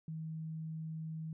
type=tone; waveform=sine; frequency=159.3 Hz; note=D#3; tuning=41 cents sharp; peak=-39 dBFS; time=0.08-1.33 s; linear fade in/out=2 ms; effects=none